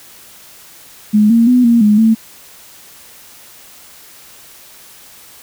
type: tone with pitch steps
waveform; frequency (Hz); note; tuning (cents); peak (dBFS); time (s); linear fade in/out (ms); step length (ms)
sine; 211 / 231 / 249 / 234.1 / 209.6 / 223.1; G#3 / A#3 / B3 / A#3 / G#3 / A3; +28 / -16 / +14 / +8 / +16 / +24; -6; 1.13-2.15; 20; 170
effects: white hiss -40 dBFS RMS until 5.42 s